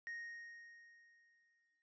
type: tone with exponential decay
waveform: triangle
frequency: 1864.7 Hz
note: A#6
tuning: in tune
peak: -40 dBFS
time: 0.07-1.82 s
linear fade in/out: 0 ms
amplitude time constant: 380 ms
effects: tanh soft clip ceiling -36 dBFS + resampled to 16000 Hz